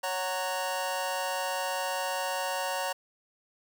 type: chord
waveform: sawtooth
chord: F# major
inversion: second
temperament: just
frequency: 555 / 740 / 925 Hz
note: C#5 / F#5 / A#5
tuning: +2 / 0 / -14 cents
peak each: -30 / -31 / -30 dBFS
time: 0.03-2.93 s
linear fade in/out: 10 ms
effects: none